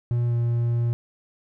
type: tone with pitch glide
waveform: triangle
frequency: 119.8 to 118.29 Hz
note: A#2 to A#2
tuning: +48 to +26 cents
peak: -18 dBFS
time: 0.11-0.93 s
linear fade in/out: 0 ms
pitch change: -22 cents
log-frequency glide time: 0.27-0.34 s
effects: none